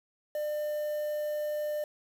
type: tone with quantisation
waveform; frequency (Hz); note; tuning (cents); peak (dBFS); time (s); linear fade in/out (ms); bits
triangle; 599; D5; +34; -28; 0.35-1.84; 2; 8
effects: none